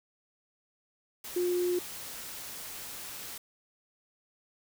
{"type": "tone in noise", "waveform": "sine", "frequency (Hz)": 356, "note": "F4", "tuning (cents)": 33, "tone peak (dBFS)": -26, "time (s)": [1.36, 1.79], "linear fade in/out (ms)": 5, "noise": "white", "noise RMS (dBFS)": -42, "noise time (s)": [1.24, 3.38], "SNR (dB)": 13, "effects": []}